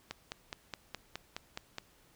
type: click train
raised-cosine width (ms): 0.2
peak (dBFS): -21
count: 9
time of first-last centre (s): 0.11-1.784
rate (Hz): 4.78
effects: pink hiss -65 dBFS RMS until 2.15 s